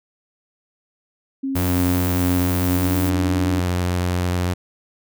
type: tone with pitch glide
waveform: sine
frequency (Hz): 270 to 286.1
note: C#4 to D4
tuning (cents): -45 to -45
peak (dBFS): -21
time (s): 1.43-3.6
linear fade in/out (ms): 10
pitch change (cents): +100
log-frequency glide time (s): 2.66-2.98
type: noise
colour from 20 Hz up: violet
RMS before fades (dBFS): -30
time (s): 1.55-3.1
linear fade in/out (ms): 10
type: tone with vibrato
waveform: sawtooth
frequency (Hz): 89.3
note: F2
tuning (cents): +39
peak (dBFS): -15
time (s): 1.55-4.54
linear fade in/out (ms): 10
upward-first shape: triangle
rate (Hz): 13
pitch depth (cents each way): 19
effects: none